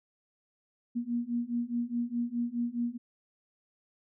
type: beating tone pair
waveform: sine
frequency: 235.8 / 240.6 Hz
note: A#3 / B3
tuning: +20 / -45 cents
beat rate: 4.8 Hz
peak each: -33 / -32 dBFS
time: 0.95-2.98 s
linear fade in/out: 20 ms
effects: none